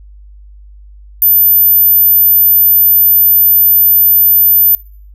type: tone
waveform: sine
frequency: 13910 Hz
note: A9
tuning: 21 cents flat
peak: -5 dBFS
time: 1.22-4.75 s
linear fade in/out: 0 ms
effects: noise-tail reverb RT60 0.5 s tail -23 dB re dry + added 50 Hz sine -33 dBFS peak until 5.14 s